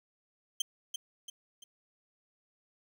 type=tone with echo; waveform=25% pulse; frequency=3136 Hz; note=G7; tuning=in tune; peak=-24 dBFS; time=0.6-0.62 s; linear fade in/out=5 ms; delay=340 ms; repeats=3; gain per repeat=-7 dB; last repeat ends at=1.64 s; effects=11-bit